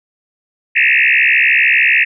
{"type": "tone with frequency modulation", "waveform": "sine", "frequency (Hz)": 2244, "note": "C#7", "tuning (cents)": 21, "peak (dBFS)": -8, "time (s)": [0.75, 2.05], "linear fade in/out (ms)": 20, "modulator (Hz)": 66.7, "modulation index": 6.9, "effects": []}